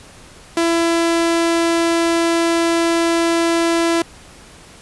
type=tone; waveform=sawtooth; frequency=335 Hz; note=E4; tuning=28 cents sharp; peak=-10 dBFS; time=0.57-4.02 s; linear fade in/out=2 ms; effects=pink hiss -42 dBFS RMS until 4.81 s + resampled to 24000 Hz